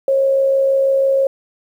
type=tone with amplitude modulation; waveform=sine; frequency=542 Hz; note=C#5; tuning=39 cents flat; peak=-10 dBFS; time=0.08-1.27 s; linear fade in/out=2 ms; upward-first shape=sine; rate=66.1 Hz; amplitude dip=30%; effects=8-bit